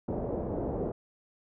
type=low-pass noise; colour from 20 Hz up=white; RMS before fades=-33 dBFS; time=0.08-0.92 s; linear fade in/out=5 ms; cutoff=590 Hz; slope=24 dB/octave; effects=none